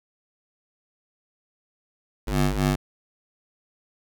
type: ring-modulated tone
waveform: 20% pulse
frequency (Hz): 98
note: G2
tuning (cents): 0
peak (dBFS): -13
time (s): 2.27-2.76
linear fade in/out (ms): 10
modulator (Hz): 47
effects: none